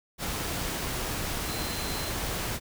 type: tone in noise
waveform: sine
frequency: 4100 Hz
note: C8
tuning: 36 cents flat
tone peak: -40 dBFS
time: 1.45-2.13 s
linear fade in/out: 50 ms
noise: pink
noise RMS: -32 dBFS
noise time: 0.18-2.6 s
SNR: -11 dB
effects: none